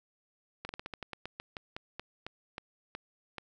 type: slowing click train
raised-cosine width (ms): 0.3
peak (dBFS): -23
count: 17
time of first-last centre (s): 0.65-3.383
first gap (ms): 41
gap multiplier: 1.17
effects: none